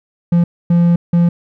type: tone bursts at uneven times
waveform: triangle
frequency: 172 Hz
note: F3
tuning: 26 cents flat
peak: -6 dBFS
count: 3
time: 0.32-0.44 / 0.7-0.96 / 1.13-1.29 s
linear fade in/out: 5 ms
effects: none